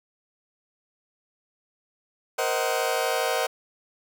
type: chord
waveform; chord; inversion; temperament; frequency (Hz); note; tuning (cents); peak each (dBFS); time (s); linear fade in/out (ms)
sawtooth; C half-diminished seventh; third; just; 470.9 / 523.3 / 627.9 / 753.5; Bb4 / C5 / Eb5 / Gb5; +18 / 0 / +16 / +31; -25; 2.38-3.47; 10
effects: none